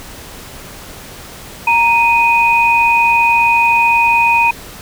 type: tone pair together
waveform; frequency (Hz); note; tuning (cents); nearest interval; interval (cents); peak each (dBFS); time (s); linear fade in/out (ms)
sine; 932.3 / 2489; A#5 / D#7; 0 / 0; octave + perfect fourth; 1700; -11; 1.67-4.51; 5
effects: pink hiss -33 dBFS RMS until 4.81 s